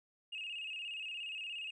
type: tone with vibrato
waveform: triangle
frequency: 2700 Hz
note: E7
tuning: 41 cents sharp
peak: -37 dBFS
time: 0.32-1.71 s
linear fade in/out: 10 ms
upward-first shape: square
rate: 17 Hz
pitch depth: 83 cents each way
effects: tanh soft clip ceiling -37 dBFS + resampled to 22050 Hz